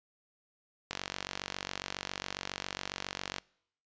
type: click train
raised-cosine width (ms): 0.2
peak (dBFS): -17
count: 118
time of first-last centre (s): 0.91-3.384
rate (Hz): 47.3
effects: noise-tail reverb RT60 0.7 s tail -25 dB re dry + resampled to 16000 Hz